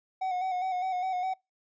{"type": "tone with vibrato", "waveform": "triangle", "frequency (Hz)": 740, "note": "F#5", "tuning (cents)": 0, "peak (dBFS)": -26, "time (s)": [0.21, 1.34], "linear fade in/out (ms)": 10, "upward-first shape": "square", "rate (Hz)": 4.9, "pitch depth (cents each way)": 35, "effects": ["noise-tail reverb RT60 0.2 s tail -25 dB re dry", "resampled to 16000 Hz"]}